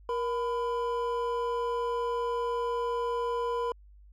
triangle tone pair together, 472.7 / 1002.8 Hz, A#4 / B5, +24 / +26 cents, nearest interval octave + minor second, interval 1302 cents, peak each -28 / -30 dBFS, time 0.09-3.72 s, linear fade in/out 2 ms, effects added 50 Hz sine -51 dBFS peak until 4.12 s

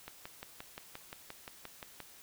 click train, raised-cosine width 0.3 ms, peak -27 dBFS, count 12, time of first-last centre 0.08-2.003 s, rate 5.72 Hz, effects white hiss -56 dBFS RMS until 2.22 s

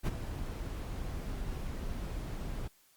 brown noise with ADSR envelope, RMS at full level -28 dBFS, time 0.03-2.68 s, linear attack 42 ms, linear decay 24 ms, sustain -10 dB, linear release 6 ms, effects white hiss -66 dBFS RMS until 2.96 s + Opus 48 kbps

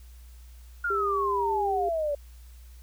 sine exponential sweep, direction down, 1442 to 566 Hz, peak -25 dBFS, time 0.84-2.15 s, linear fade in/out 5 ms
sine tone, 400 Hz, G4, 35 cents sharp, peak -28 dBFS, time 0.9-1.89 s, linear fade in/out 5 ms
effects added 60 Hz sine -45 dBFS peak until 2.82 s + white hiss -60 dBFS RMS until 2.82 s

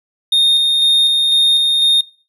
triangle tone with tremolo, 3679 Hz, A#7, 24 cents flat, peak -8 dBFS, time 0.32-2.01 s, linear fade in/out 5 ms, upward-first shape square, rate 2 Hz, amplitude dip 25%, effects noise-tail reverb RT60 0.4 s tail -21 dB re dry + resampled to 32000 Hz

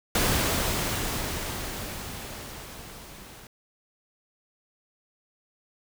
pink noise with level ramp, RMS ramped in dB -23 to -47 dBFS, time 0.15-3.47 s, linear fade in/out 2 ms, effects none

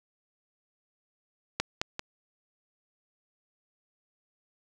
clicks, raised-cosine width 0.2 ms, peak -9 / -10 / -16 dBFS, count 3, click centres 1.6 / 1.815 / 1.994 s, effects none

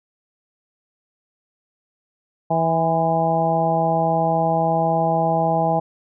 harmonic tone with a mistuned harmonic, 163.7 Hz, E3, 12 cents flat, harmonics 1 / 2 / 3 / 4 / 5 / 6, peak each -23 / -29 / -27 / -21 / -20 / -32 dBFS, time 2.5-5.8 s, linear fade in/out 10 ms, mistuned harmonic 6, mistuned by +47 cents, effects none

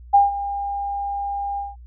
sine tone with ADSR envelope, 804 Hz, G5, 44 cents sharp, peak -8 dBFS, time 0.13-1.76 s, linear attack 17 ms, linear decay 160 ms, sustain -15 dB, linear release 180 ms, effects added 60 Hz sine -39 dBFS peak until 1.86 s

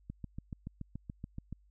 click train, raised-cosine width 5 ms, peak -28 dBFS, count 11, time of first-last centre 0.1-1.527 s, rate 7.01 Hz, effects added 50 Hz sine -62 dBFS peak until 1.7 s

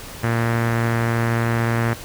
sawtooth tone with low-pass filter, 116.2 Hz, A#2, 5 cents flat, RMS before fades -20 dBFS, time 0.23-1.94 s, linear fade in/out 10 ms, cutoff 1800 Hz, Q 2.4, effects pink hiss -36 dBFS RMS until 2.04 s

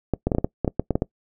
clicks, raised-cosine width 2 ms, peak -7 dBFS, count 12, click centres 0.137 / 0.27 / 0.318 / 0.349 / 0.384 / 0.445 / 0.647 / 0.678 / 0.796 / 0.907 / 0.955 / 1.021 s, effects noise-tail reverb RT60 0.1 s tail -23 dB re dry

